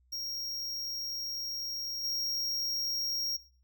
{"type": "tone with level steps", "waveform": "square", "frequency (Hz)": 5588, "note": "F8", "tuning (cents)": 0, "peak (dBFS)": [-35, -31], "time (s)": [0.12, 3.37], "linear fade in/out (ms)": 10, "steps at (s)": 2.03, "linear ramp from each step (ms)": 20, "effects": ["noise-tail reverb RT60 0.4 s tail -18 dB re dry", "added 62 Hz sine -64 dBFS peak until 3.63 s"]}